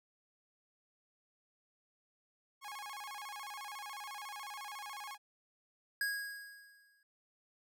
sawtooth tone with vibrato, 950 Hz, A#5, 33 cents sharp, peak -40 dBFS, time 2.61-5.18 s, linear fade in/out 50 ms, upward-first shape square, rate 14 Hz, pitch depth 240 cents each way
square tone with exponential decay, 1647 Hz, G#6, 15 cents flat, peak -32 dBFS, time 6.01-7.03 s, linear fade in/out 2 ms, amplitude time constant 220 ms
effects none

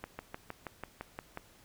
slowing click train, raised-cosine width 0.5 ms, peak -24 dBFS, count 9, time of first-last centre 0.04-1.374 s, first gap 150 ms, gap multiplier 1.03, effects pink hiss -61 dBFS RMS until 1.64 s

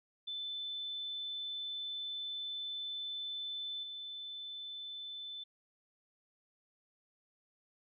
sine tone with level steps, 3520 Hz, A7, in tune, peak -38 / -42 dBFS, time 0.27-5.44 s, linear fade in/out 10 ms, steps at 3.83 s, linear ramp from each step 5 ms, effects none

